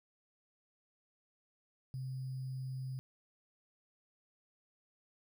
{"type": "tone with sample-and-hold", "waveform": "sine", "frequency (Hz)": 130.81, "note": "C3", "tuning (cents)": 0, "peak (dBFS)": -38, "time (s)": [1.94, 2.99], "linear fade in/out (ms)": 0, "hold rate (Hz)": 4900, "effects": []}